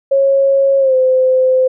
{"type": "tone with pitch glide", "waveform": "sine", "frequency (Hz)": [547, 516.3], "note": ["C#5", "C5"], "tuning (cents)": [-23, -23], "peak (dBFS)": -8, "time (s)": [0.11, 1.68], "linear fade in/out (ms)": 10, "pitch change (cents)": -100, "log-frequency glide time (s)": [0.79, 0.95], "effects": []}